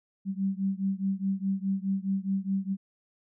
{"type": "beating tone pair", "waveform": "sine", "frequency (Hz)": [191.9, 196.7], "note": ["G3", "G3"], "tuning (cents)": [-37, 6], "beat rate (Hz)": 4.8, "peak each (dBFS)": [-29, -30], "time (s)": [0.25, 2.77], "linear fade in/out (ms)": 50, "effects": []}